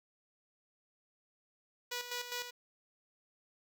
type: tone with tremolo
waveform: 5% pulse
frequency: 488.2 Hz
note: B4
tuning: 20 cents flat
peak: -25 dBFS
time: 1.91-2.51 s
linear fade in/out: 10 ms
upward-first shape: square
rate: 4.9 Hz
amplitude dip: 60%
effects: none